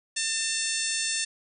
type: harmonic tone with a mistuned harmonic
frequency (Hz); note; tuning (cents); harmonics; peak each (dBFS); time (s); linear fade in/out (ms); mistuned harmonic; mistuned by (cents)
896; A5; +31; 2 / 3 / 4 / 5 / 6 / 7 / 8 / 9 / 10; -35 / -35 / -35 / -35 / -35 / -35 / -35 / -35 / -35; 0.16-1.25; 10; 5; -30
effects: none